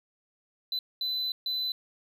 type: tone bursts at uneven times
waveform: triangle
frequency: 4013 Hz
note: B7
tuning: 27 cents sharp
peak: -27 dBFS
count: 3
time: 0.72-0.79 / 1.01-1.32 / 1.46-1.72 s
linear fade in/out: 2 ms
effects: none